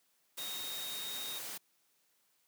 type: tone in noise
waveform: sine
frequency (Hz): 3729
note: A#7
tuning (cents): 0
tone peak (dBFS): -41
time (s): 0.38-1.39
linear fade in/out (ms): 10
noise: white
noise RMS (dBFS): -43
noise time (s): 0.37-1.58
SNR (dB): -1
effects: white hiss -74 dBFS RMS until 2.47 s + high-pass 150 Hz 12 dB/octave